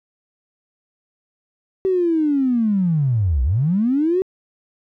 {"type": "linear two-way sweep", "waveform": "triangle", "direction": "down then up", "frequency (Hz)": [385.7, 58.6, 385.7], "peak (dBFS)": -11, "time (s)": [1.85, 4.22], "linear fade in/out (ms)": 0, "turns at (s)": 3.43, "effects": ["tanh soft clip ceiling -13 dBFS"]}